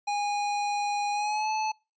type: tone with pitch glide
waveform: square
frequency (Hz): 821 to 866.8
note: G#5 to A5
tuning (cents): -20 to -26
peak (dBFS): -27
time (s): 0.07-1.72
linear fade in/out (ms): 10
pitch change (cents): +94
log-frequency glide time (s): 1.12-1.5
effects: noise-tail reverb RT60 0.3 s tail -26 dB re dry + resampled to 16000 Hz